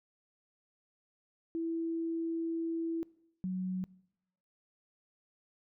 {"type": "tone pair in turn", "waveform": "sine", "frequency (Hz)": [330, 185.21], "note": ["E4", "F#3"], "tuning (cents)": [2, 2], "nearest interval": "minor seventh", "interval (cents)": 1000, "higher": "first", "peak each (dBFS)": [-32, -32], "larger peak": "neither", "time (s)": [[1.55, 3.03], [3.44, 3.84]], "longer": "first", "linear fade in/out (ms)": 0, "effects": ["noise-tail reverb RT60 0.8 s tail -23 dB re dry"]}